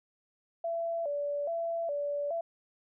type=tone with vibrato; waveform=sine; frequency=622.3 Hz; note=D#5; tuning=in tune; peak=-30 dBFS; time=0.64-2.41 s; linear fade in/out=5 ms; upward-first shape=square; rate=1.2 Hz; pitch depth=130 cents each way; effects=none